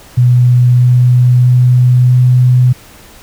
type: tone with pitch steps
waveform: sine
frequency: 123.47 / 124.19 / 124.9 / 125.63 Hz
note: B2 / B2 / B2 / B2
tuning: 0 / +10 / +20 / +30 cents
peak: -4 dBFS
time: 0.17-2.73 s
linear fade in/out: 10 ms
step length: 640 ms
effects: pink hiss -38 dBFS RMS until 3.22 s